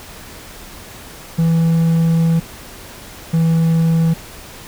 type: tone pair in turn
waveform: triangle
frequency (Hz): 164.81 / 163.96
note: E3 / E3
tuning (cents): 0 / -9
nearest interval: unison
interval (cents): 9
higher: first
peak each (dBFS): -9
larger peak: neither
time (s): 1.38-2.4 / 3.33-4.14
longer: first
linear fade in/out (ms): 10
effects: pink hiss -36 dBFS RMS until 4.67 s